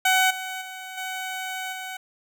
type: tone with level steps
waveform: 15% pulse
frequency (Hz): 751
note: F#5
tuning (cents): +26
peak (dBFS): -11 / -24 / -29 / -23 / -26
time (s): 0.05-1.97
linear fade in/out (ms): 5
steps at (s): 0.3 / 0.61 / 0.97 / 1.72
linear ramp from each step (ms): 10
effects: none